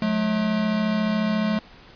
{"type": "tone pair together", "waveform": "square", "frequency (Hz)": [180.9, 215.1], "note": ["F#3", "A3"], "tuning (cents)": [-39, -39], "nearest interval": "minor third", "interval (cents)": 300, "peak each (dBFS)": [-28, -22], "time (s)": [0.02, 1.59], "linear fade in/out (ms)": 2, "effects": ["pink hiss -48 dBFS RMS until 1.95 s", "resampled to 11025 Hz"]}